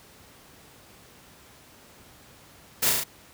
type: noise with echo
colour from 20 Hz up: white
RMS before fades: -23 dBFS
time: 2.82-2.9 s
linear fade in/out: 10 ms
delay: 35 ms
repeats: 4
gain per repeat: -2 dB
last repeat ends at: 3.04 s
effects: pink hiss -52 dBFS RMS until 3.33 s + high-pass 60 Hz 12 dB/octave